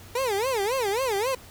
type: tone with vibrato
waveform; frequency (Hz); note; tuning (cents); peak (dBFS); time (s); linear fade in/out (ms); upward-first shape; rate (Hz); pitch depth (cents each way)
30% pulse; 459.1; A#4; -26; -21; 0.15-1.35; 5; sine; 3.7; 280
effects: added 94 Hz sine -50 dBFS peak until 1.5 s + pink hiss -48 dBFS RMS until 1.5 s